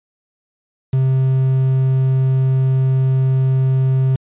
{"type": "tone with quantisation", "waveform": "triangle", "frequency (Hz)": 131.8, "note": "C3", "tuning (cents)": 13, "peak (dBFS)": -10, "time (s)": [0.93, 4.16], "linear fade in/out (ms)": 5, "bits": 6, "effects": ["resampled to 8000 Hz"]}